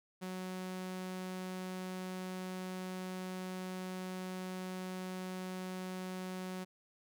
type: tone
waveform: sawtooth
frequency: 185 Hz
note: F#3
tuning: in tune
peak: -36 dBFS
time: 0.21-6.65 s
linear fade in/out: 20 ms
effects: none